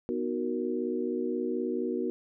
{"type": "chord", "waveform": "sine", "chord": "B major seventh", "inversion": "none", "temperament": "equal", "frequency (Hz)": [246.9, 311.1, 370, 466.2], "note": ["B3", "D#4", "F#4", "A#4"], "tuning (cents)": [0, 0, 0, 0], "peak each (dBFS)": [-33, -36, -32, -35], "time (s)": [0.09, 2.1], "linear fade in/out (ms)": 0, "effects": []}